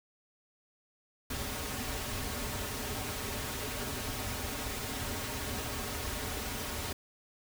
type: noise with comb filter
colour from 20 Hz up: pink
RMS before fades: -37 dBFS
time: 1.3-6.93 s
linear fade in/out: 5 ms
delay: 5.9 ms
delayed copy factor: -0.65
effects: none